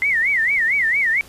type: tone with vibrato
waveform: sine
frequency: 2018 Hz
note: B6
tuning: 37 cents sharp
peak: -15 dBFS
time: 0.02-1.21 s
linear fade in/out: 0 ms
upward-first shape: sine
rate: 4.4 Hz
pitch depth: 220 cents each way
effects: pink hiss -44 dBFS RMS until 1.28 s + resampled to 32000 Hz